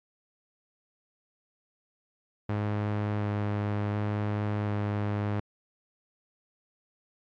sawtooth tone with vibrato, 103.83 Hz, G#2, in tune, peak -23 dBFS, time 2.49-5.4 s, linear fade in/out 5 ms, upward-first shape square, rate 0.69 Hz, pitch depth 8 cents each way, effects low-pass 2000 Hz 12 dB/octave + MP3 96 kbps

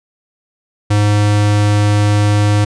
square tone, 103.83 Hz, G#2, in tune, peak -10 dBFS, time 0.9-2.65 s, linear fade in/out 10 ms, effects resampled to 22050 Hz

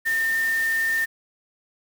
sine tone in noise, 1811 Hz, A6, 49 cents sharp, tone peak -20 dBFS, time 0.05-1.06 s, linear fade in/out 20 ms, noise white, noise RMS -36 dBFS, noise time 0.05-1.06 s, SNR +13 dB, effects none

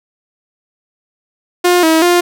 sawtooth tone with pitch steps, 355.3 / 321.4 / 351.6 Hz, F4 / E4 / F4, +30 / -44 / +12 cents, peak -4 dBFS, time 1.64-2.21 s, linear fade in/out 10 ms, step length 190 ms, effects none

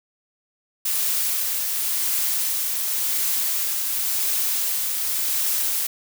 blue noise with tremolo, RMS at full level -22 dBFS, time 0.85-5.87 s, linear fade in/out 5 ms, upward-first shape triangle, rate 0.92 Hz, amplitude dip 30%, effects none

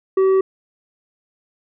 sine tone with tanh clipping, 382.2 Hz, G4, 44 cents flat, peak -13 dBFS, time 0.17-0.41 s, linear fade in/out 5 ms, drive 6 dB, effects none

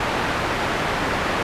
white low-pass noise, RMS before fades -23 dBFS, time 0-1.43 s, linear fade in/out 5 ms, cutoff 1600 Hz, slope 12 dB/octave, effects resampled to 32000 Hz

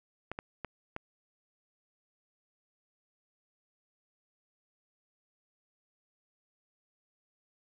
clicks, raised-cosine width 0.5 ms, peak -22 dBFS, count 4, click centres 0.316 / 0.389 / 0.647 / 0.964 s, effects none

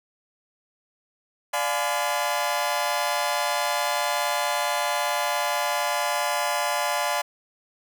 sawtooth chord, D diminished seventh, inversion none, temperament just, 587.3 / 704.8 / 845.8 / 1014.9 Hz, D5 / F5 / Ab5 / Cb6, 0 / +16 / +31 / +47 cents, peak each -25 dBFS, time 1.53-7.22 s, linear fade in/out 10 ms, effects none

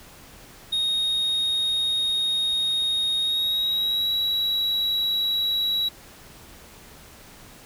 triangle tone with pitch glide, 3729 to 3890 Hz, A#7 to B7, 0 to -27 cents, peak -20 dBFS, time 0.72-5.89 s, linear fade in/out 10 ms, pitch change +73 cents, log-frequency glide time 3.2-4.11 s, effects pink hiss -47 dBFS RMS until 7.65 s

